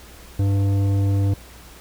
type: tone with tanh clipping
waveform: sine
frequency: 99 Hz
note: G2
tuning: 18 cents sharp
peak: -18 dBFS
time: 0.39-1.34 s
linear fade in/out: 5 ms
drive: 12 dB
effects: added 60 Hz sine -44 dBFS peak until 1.8 s + pink hiss -45 dBFS RMS until 1.8 s